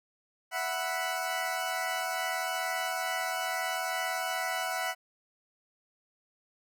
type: chord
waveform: 20% pulse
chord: E suspended second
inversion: none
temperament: equal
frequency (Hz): 659.3 / 740 / 987.8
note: E5 / F#5 / B5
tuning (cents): 0 / 0 / 0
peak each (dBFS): -31 / -28 / -33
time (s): 0.51-4.95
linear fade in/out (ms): 50
effects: none